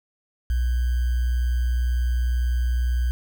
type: tone with sample-and-hold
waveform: sine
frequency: 61 Hz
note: B1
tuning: 21 cents flat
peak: -19 dBFS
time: 0.5-3.11 s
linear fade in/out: 0 ms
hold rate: 1575 Hz
effects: none